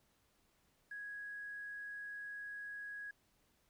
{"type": "tone", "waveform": "triangle", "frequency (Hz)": 1661.2, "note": "G#6", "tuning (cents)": 0, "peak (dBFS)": -40, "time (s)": [0.91, 3.11], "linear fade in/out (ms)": 5, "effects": ["tanh soft clip ceiling -42 dBFS", "pink hiss -75 dBFS RMS until 3.69 s"]}